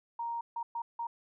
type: tone bursts at uneven times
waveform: sine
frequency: 934 Hz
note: A#5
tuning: 3 cents sharp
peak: -33 dBFS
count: 4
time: 0.19-0.41 / 0.56-0.63 / 0.75-0.82 / 0.99-1.07 s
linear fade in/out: 5 ms
effects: none